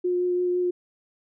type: tone with vibrato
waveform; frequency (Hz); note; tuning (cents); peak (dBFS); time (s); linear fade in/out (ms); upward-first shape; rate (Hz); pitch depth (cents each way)
sine; 358.1; F4; +43; -21; 0.04-0.71; 10; triangle; 5.9; 12
effects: none